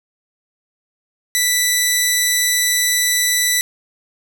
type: tone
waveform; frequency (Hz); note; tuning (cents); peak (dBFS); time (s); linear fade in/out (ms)
10% pulse; 1975.5; B6; 0; -5; 1.35-3.61; 0
effects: 7-bit

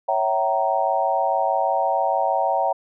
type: chord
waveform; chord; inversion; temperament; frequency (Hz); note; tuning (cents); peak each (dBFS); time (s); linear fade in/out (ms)
sine; C# diminished seventh; none; equal with one note detuned; 554.4 / 659.3 / 765.6 / 932.3; C#5 / E5 / G5 / Bb5; 0 / 0 / -41 / 0; -25 / -24 / -22 / -24; 0.08-2.73; 10
effects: none

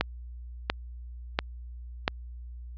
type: click train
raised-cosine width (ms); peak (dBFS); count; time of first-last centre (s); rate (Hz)
0.3; -7; 4; 0.01-2.079; 1.45
effects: added 60 Hz sine -39 dBFS peak until 2.77 s + resampled to 11025 Hz

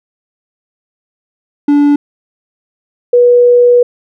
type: tone pair in turn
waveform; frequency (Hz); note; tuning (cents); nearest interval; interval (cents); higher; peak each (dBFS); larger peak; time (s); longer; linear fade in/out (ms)
triangle / sine; 289.3 / 486.5; D4 / B4; -26 / -26; major sixth; 900; second; -3; neither; 1.68-1.96 / 3.13-3.83; second; 5
effects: none

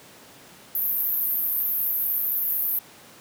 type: band-pass noise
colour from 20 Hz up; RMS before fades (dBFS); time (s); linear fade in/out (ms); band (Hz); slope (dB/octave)
white; -25; 0.75-2.79; 2; 12000 to 15000; 96
effects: pink hiss -48 dBFS RMS until 3.2 s + high-pass 150 Hz 12 dB/octave

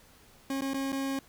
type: tone with dropouts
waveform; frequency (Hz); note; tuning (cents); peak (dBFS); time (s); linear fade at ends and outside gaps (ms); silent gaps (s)
40% pulse; 271.5; C#4; -36; -29; 0.5-1.19; 2; 0.609-0.619 / 0.735-0.743 / 0.921-0.927
effects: pink hiss -58 dBFS RMS until 1.28 s

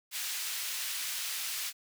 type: high-pass noise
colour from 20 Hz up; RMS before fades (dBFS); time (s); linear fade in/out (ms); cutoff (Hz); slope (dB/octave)
pink; -36; 0.11-1.73; 50; 2500; 12
effects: none

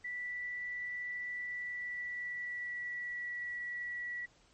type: tone with pitch glide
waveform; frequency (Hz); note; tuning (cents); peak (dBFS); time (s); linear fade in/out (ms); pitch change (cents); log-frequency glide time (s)
sine; 1966 to 1941.2; B6 to B6; -8 to -30; -37; 0.04-4.26; 10; -22; 1.45-3.47
effects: pink hiss -66 dBFS RMS until 4.53 s + MP3 32 kbps

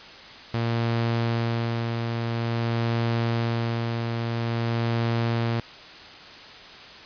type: tone with tremolo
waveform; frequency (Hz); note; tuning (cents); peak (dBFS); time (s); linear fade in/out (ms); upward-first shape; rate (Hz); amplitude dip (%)
sawtooth; 116.2; A#2; -5; -18; 0.54-5.6; 0; sine; 0.49; 35
effects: white hiss -43 dBFS RMS until 7.05 s + resampled to 11025 Hz

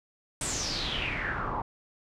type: noise with low-pass filter sweep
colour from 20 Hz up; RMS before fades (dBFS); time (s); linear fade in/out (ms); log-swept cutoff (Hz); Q
pink; -32; 0.41-1.62; 2; 8700 to 900; 6.6
effects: none

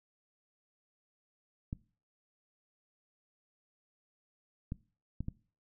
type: clicks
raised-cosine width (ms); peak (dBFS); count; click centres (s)
5; -24; 4; 1.729 / 4.721 / 5.206 / 5.284
effects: noise-tail reverb RT60 0.4 s tail -21 dB re dry

